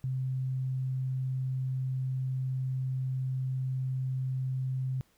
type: tone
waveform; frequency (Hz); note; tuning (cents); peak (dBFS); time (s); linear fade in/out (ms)
sine; 130.4; C3; -5; -29; 0.04-5.01; 0
effects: pink hiss -68 dBFS RMS until 5.17 s